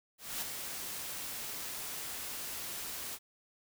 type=noise with ADSR envelope; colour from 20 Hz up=white; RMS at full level=-36 dBFS; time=0.18-3.19 s; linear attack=240 ms; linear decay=9 ms; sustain=-5 dB; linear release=51 ms; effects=none